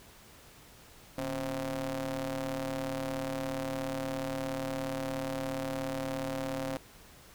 sawtooth ring-modulated tone, 127.5 Hz, C3, 44 cents flat, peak -26 dBFS, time 1.18-6.77 s, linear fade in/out 2 ms, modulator 401 Hz, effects pink hiss -55 dBFS RMS until 7.34 s

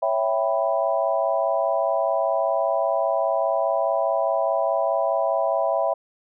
sine chord, C# half-diminished seventh, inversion none, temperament equal, 554.4 / 659.3 / 784 / 987.8 Hz, C#5 / E5 / G5 / B5, 0 / 0 / 0 / 0 cents, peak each -25 / -22 / -27 / -28 dBFS, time 0.02-5.94 s, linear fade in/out 10 ms, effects none

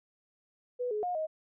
sine tone with pitch steps, 493.7 / 422.9 / 716 / 628 Hz, B4 / G#4 / F5 / D#5, -1 / +31 / +43 / +16 cents, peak -30 dBFS, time 0.79-1.27 s, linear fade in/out 20 ms, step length 120 ms, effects none

